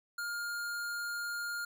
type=tone; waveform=square; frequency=1412 Hz; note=F6; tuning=19 cents sharp; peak=-36 dBFS; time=0.18-1.65 s; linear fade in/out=5 ms; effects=none